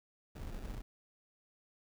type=noise with sample-and-hold; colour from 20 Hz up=brown; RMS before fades=-43 dBFS; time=0.35-0.82 s; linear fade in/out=10 ms; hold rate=1050 Hz; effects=none